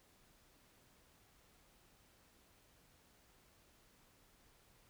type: silence
effects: pink hiss -69 dBFS RMS until 4.89 s